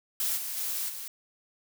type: noise with level steps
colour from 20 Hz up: blue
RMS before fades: -29 / -35 / -32 / -39 dBFS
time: 0.2-1.08 s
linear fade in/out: 2 ms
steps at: 0.36 / 0.56 / 0.88 s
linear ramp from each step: 20 ms
effects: none